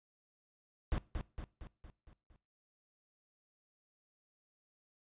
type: noise with echo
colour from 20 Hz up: brown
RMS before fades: -33 dBFS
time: 0.92-0.98 s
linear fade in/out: 0 ms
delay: 230 ms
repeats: 6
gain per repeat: -5 dB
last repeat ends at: 2.36 s
effects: noise-tail reverb RT60 0.4 s tail -21 dB re dry + resampled to 8000 Hz